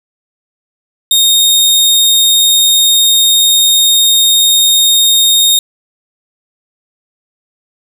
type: tone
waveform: sawtooth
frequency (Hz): 3701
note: A#7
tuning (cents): -13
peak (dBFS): -3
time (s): 1.11-5.59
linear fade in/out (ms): 2
effects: none